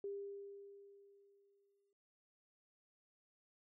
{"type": "tone with exponential decay", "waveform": "sine", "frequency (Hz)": 400.1, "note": "G4", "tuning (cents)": 35, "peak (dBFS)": -40, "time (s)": [0.04, 1.93], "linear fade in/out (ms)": 2, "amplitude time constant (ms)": 410, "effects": []}